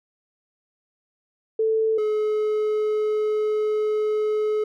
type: tone pair in turn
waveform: sine / triangle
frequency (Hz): 441.6 / 427.1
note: A4 / G#4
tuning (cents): +6 / +48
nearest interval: minor second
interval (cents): 58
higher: first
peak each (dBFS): -18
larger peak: neither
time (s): 1.59-1.98 / 1.98-4.64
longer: second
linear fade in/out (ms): 5
effects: none